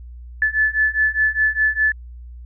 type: beating tone pair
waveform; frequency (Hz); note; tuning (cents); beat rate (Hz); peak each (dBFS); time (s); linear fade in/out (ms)
sine; 1734 / 1738.9; A6 / A6; -26 / -21; 4.9; -19 / -18; 0.42-1.92; 2
effects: added 60 Hz sine -34 dBFS peak until 2.45 s